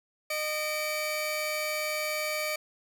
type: tone pair together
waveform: sawtooth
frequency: 612.4 / 2300 Hz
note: D#5 / D7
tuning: -28 / -37 cents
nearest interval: octave + major seventh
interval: 2291 cents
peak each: -28 / -29 dBFS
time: 0.3-2.56 s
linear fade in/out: 5 ms
effects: none